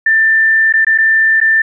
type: tone with dropouts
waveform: sine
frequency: 1781 Hz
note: A6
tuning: 21 cents sharp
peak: -7 dBFS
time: 0.06-1.62 s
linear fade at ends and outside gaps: 5 ms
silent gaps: 0.726-0.737 / 0.848-0.867 / 0.978-0.984 / 1.403-1.412 s
effects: none